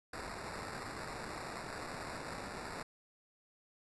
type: noise with sample-and-hold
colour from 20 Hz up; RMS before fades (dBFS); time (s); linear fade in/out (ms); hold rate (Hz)
white; -44; 0.13-2.83; 5; 3150
effects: resampled to 24000 Hz